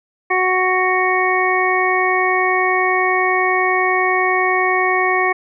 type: harmonic tone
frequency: 370 Hz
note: F#4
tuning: in tune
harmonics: 1 / 2 / 3 / 5 / 6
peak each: -20 / -20 / -20 / -20 / -20 dBFS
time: 0.3-5.33 s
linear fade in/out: 10 ms
effects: none